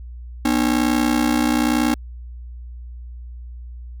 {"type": "ring-modulated tone", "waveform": "45% pulse", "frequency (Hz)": 272, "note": "C#4", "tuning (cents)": -33, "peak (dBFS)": -13, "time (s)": [0.45, 1.94], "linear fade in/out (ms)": 0, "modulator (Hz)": 30.5, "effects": ["added 60 Hz sine -32 dBFS peak until 4 s"]}